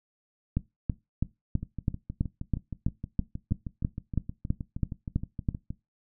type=two click trains; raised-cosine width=5 ms; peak=-13 / -22 dBFS; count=16 / 27; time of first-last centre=0.57-5.488 / 1.63-5.705 s; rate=3.05 / 6.38 Hz; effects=noise-tail reverb RT60 0.2 s tail -18 dB re dry